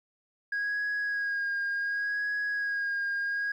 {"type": "tone with vibrato", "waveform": "sine", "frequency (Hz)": 1642, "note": "G#6", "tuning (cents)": -20, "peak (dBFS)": -26, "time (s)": [0.52, 3.52], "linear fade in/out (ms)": 5, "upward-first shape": "sine", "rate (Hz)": 0.68, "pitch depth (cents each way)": 26, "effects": ["tanh soft clip ceiling -26 dBFS", "11-bit"]}